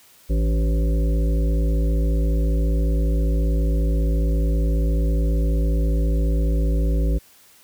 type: harmonic tone with a mistuned harmonic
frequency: 54.7 Hz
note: A1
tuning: 9 cents flat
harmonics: 1 / 3 / 5 / 7 / 9 / 10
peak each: -17 / -27 / -31 / -34 / -36 / -37 dBFS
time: 0.29-7.19 s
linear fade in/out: 20 ms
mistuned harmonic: 5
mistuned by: +57 cents
effects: white hiss -52 dBFS RMS until 7.63 s